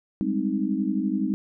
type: chord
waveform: sine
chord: Ab major seventh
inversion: third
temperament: equal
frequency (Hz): 196 / 207.7 / 261.6 / 311.1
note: G3 / Ab3 / C4 / Eb4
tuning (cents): 0 / 0 / 0 / 0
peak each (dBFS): -28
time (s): 0.21-1.34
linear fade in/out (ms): 0
effects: none